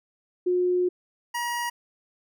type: tone pair in turn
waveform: sine / 25% pulse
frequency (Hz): 360 / 955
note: F#4 / A#5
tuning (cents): -47 / +42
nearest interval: octave + perfect fourth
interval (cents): 1689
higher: second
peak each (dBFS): -20 / -23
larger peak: first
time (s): 0.46-0.89 / 1.34-1.7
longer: first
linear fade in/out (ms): 10
effects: none